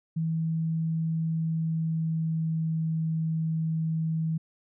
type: tone with pitch glide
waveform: sine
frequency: 162 to 160.7 Hz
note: E3 to E3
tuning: -30 to -44 cents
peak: -25 dBFS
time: 0.16-4.38 s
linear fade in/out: 10 ms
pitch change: -14 cents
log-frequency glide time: 1.3-2.85 s
effects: none